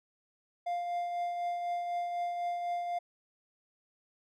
triangle tone with tremolo, 700 Hz, F5, 4 cents sharp, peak -28 dBFS, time 0.66-2.99 s, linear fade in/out 10 ms, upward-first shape triangle, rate 4 Hz, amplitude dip 40%, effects none

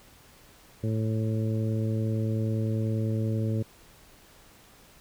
harmonic tone, 110.3 Hz, A2, 5 cents sharp, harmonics 1 / 2 / 3 / 4 / 5, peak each -26 / -32 / -36 / -38 / -40 dBFS, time 0.83-3.63 s, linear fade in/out 10 ms, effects pink hiss -55 dBFS RMS until 5 s

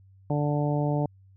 harmonic tone, 146.83 Hz, D3, in tune, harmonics 1 / 2 / 3 / 4 / 5 / 6, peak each -25 / -30 / -34 / -32 / -35 / -37 dBFS, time 0.3-1.06 s, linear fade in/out 2 ms, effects added 96 Hz sine -52 dBFS peak until 1.36 s

